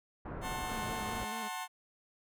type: low-pass noise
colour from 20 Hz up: pink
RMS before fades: -42 dBFS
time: 0.25-1.25 s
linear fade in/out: 5 ms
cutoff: 1500 Hz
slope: 24 dB/octave
type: chord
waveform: sawtooth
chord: F# diminished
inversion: none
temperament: just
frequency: 740 / 888 / 1065.6 Hz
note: F#5 / A5 / C6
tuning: 0 / +16 / +31 cents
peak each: -38 dBFS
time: 0.41-1.68 s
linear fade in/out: 50 ms
type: tone with vibrato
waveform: sawtooth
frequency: 218.9 Hz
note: A3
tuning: 9 cents flat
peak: -39 dBFS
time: 0.68-1.49 s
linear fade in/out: 20 ms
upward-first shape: square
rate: 4.7 Hz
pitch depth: 57 cents each way
effects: none